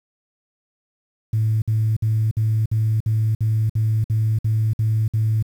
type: tone bursts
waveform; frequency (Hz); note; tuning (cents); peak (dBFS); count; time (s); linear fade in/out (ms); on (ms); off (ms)
sine; 109.8; A2; -3; -15; 12; 1.33-5.426; 5; 290; 56
effects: tanh soft clip ceiling -12 dBFS + 8-bit